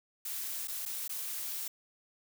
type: noise with dropouts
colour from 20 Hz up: blue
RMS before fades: -38 dBFS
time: 0.25-1.68 s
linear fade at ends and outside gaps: 5 ms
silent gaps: 0.674-0.681 / 0.854-0.859 / 1.08-1.093 s
effects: none